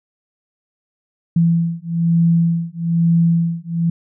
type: beating tone pair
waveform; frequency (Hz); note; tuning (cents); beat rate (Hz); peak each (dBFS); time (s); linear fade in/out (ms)
sine; 167.3 / 168.4; E3 / E3; +26 / +37; 1.1; -16; 1.36-3.9; 5
effects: none